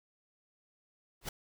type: noise with exponential growth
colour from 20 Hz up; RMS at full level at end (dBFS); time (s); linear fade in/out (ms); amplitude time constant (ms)
pink; -31; 1.21-1.29; 5; 17
effects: none